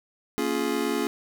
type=chord; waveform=square; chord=Bb minor seventh; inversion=none; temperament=just; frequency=233.1 / 279.7 / 349.6 / 419.5 Hz; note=Bb3 / Db4 / F4 / Ab4; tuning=0 / +16 / +2 / +17 cents; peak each=-32 / -30 / -31 / -30 dBFS; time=0.38-1.07 s; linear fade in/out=0 ms; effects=none